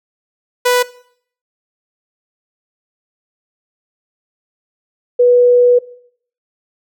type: tone pair in turn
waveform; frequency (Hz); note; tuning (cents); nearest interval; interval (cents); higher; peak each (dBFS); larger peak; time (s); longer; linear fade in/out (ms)
sawtooth / sine; 493.9 / 489.6; B4 / B4; 0 / -15; unison; 15; first; -6; neither; 0.65-0.83 / 5.19-5.79; second; 10
effects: noise-tail reverb RT60 0.6 s tail -19 dB re dry